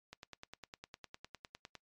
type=click train; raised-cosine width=0.2 ms; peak=-30 dBFS; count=17; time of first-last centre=0.13-1.753 s; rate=9.86 Hz; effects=noise-tail reverb RT60 0.1 s tail -21 dB re dry + MP3 96 kbps